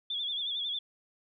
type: tone with vibrato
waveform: sine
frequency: 3440 Hz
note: A7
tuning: 40 cents flat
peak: -31 dBFS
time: 0.1-0.79 s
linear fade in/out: 5 ms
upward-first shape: sine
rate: 11 Hz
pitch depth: 77 cents each way
effects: none